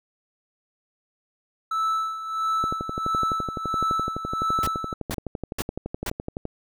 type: tone with tremolo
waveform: triangle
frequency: 1313 Hz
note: E6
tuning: 7 cents flat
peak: -19 dBFS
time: 1.71-4.94 s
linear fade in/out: 5 ms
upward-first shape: sine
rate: 1.5 Hz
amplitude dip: 70%
type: click train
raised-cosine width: 2 ms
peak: -16 dBFS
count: 46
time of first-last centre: 2.64-6.454 s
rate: 11.8 Hz
type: noise bursts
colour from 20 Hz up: pink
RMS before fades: -29 dBFS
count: 4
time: 4.63-6.098 s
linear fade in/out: 2 ms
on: 37 ms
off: 440 ms
effects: none